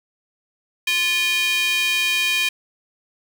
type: tone with high-pass filter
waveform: square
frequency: 349.2 Hz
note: F4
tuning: in tune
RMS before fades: -20 dBFS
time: 0.87-2.49 s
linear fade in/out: 5 ms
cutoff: 2600 Hz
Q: 4.2
effects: 8-bit